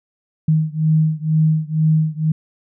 sine beating tone pair, 156 / 158.1 Hz, D#3 / D#3, +5 / +28 cents, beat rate 2.1 Hz, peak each -16 / -17 dBFS, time 0.48-2.32 s, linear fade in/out 5 ms, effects none

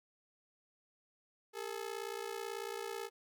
sawtooth ring-modulated tone, 429.8 Hz, A4, 41 cents flat, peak -33 dBFS, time 1.53-3.1 s, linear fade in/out 50 ms, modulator 29.1 Hz, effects none

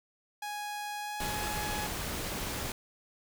sawtooth tone with pitch glide, 830.6 to 841.7 Hz, G#5 to G#5, 0 to +23 cents, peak -32 dBFS, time 0.42-1.87 s, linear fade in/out 5 ms, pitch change +23 cents, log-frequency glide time 0.99-1.33 s
pink noise, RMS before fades -36 dBFS, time 1.2-2.72 s, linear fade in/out 2 ms
effects none

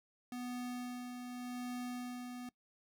square tone with tremolo, 246.9 Hz, B3, in tune, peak -40 dBFS, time 0.32-2.49 s, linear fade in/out 2 ms, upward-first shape sine, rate 0.86 Hz, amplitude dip 40%, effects noise-tail reverb RT60 0.1 s tail -21 dB re dry

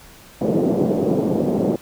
pink band-pass noise, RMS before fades -19 dBFS, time 0.41-1.76 s, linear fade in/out 5 ms, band 170 to 550 Hz, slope 24 dB/octave, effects pink hiss -45 dBFS RMS until 1.81 s

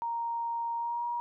sine tone with pitch glide, 932.3 to 952.4 Hz, A#5 to A#5, 0 to +37 cents, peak -30 dBFS, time 0.02-1.2 s, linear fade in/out 0 ms, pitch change +37 cents, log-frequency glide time 0.76-1.06 s, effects none

